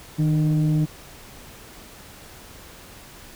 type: tone pair together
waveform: sine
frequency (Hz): 155.56 / 303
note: D#3 / D#4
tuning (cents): 0 / -46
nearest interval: octave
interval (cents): 1154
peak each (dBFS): -16 / -23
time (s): 0.18-0.86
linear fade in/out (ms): 20
effects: tanh soft clip ceiling -14 dBFS + pink hiss -44 dBFS RMS until 3.35 s